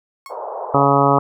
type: tone with exponential decay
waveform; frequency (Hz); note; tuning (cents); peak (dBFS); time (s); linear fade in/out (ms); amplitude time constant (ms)
35% pulse; 1094; C#6; -23; -28; 0.26-0.37; 1; 23
type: band-pass noise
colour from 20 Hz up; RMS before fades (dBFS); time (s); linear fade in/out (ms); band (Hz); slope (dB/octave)
white; -28; 0.29-0.86; 20; 440 to 1000; 48
type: harmonic tone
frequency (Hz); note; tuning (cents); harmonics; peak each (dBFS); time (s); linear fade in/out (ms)
140; C#3; +18; 1 / 2 / 3 / 4 / 5 / 6 / 7 / 8 / 9; -20 / -20 / -20 / -20 / -20 / -20 / -20 / -20 / -20; 0.74-1.19; 5
effects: none